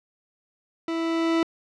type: tone with level ramp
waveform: 40% pulse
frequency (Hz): 329.6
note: E4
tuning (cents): 0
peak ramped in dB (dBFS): -25 to -18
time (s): 0.88-1.43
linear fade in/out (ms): 2
effects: low-pass 4000 Hz 12 dB/octave